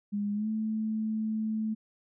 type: tone with pitch glide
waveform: sine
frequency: 204.8 to 218.2 Hz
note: G#3 to A3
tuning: -24 to -14 cents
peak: -28 dBFS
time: 0.12-1.75 s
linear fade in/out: 20 ms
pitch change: +110 cents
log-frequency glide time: 0.33-0.48 s
effects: none